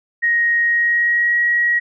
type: tone with pitch glide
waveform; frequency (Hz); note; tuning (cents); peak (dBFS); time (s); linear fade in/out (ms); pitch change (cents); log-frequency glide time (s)
sine; 1876 to 1904.4; A#6 to A#6; +11 to +37; -13; 0.22-1.8; 20; +26; 0.62-1.37
effects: none